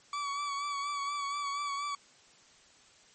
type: tone with vibrato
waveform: 40% pulse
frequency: 1140 Hz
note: C#6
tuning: 48 cents sharp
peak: -32 dBFS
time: 0.13-1.95 s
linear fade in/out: 2 ms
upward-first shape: sine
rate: 4.2 Hz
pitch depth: 34 cents each way
effects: white hiss -60 dBFS RMS until 3.14 s + MP3 32 kbps